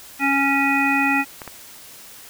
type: harmonic tone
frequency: 276.6 Hz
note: C#4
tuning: 4 cents flat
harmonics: 1 / 3 / 5 / 7 / 9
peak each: -21 / -23 / -26 / -23 / -21 dBFS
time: 0.19-1.25 s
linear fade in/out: 50 ms
type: clicks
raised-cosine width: 0.5 ms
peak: -18 dBFS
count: 2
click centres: 1.418 / 1.477 s
effects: white hiss -42 dBFS RMS until 2.29 s